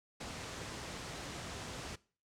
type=low-pass noise; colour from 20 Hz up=pink; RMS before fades=-44 dBFS; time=0.2-1.96 s; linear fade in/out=10 ms; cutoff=8200 Hz; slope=24 dB/octave; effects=noise-tail reverb RT60 0.4 s tail -21 dB re dry + high-pass 60 Hz 12 dB/octave